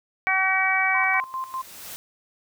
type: harmonic tone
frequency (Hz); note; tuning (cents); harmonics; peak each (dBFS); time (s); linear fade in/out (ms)
380; F#4; +46; 2 / 3 / 4 / 5 / 6; -26 / -29 / -27 / -26 / -22; 0.27-1.2; 0
type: noise with exponential growth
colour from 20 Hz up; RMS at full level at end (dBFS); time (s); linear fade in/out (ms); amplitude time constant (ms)
white; -36; 0.62-1.96; 0; 290
type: tone with tremolo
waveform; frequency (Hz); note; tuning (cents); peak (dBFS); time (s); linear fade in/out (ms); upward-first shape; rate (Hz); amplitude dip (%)
sine; 1046.5; C6; 0; -26; 0.94-1.62; 10; square; 5; 75
effects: none